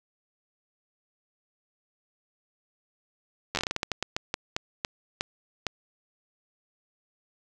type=slowing click train; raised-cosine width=0.2 ms; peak=-10 dBFS; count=18; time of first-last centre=3.55-5.667 s; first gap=10 ms; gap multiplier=1.27; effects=none